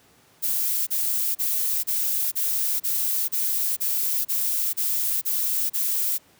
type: noise bursts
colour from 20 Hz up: violet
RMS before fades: -24 dBFS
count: 12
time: 0.42-6.183 s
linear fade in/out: 20 ms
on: 450 ms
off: 33 ms
effects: pink hiss -57 dBFS RMS until 6.39 s + high-pass 100 Hz 12 dB/octave